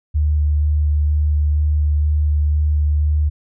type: tone with vibrato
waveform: sine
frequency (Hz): 74.8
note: D2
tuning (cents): +32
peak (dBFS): -13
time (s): 0.14-3.3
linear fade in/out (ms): 20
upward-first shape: square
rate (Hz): 2.1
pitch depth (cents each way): 9
effects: none